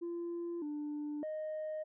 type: tone with pitch steps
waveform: sine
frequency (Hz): 342.8 / 296.2 / 620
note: F4 / D4 / D#5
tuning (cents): -32 / +15 / -6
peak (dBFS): -35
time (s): 0.01-1.84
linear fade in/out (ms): 20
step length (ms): 610
effects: tanh soft clip ceiling -35 dBFS